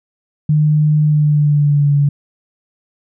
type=tone with pitch glide; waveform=sine; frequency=151.6 to 143.26 Hz; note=D#3 to D3; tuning=-45 to -43 cents; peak=-9 dBFS; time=0.49-2.09 s; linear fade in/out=5 ms; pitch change=-98 cents; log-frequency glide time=1.03-1.95 s; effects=none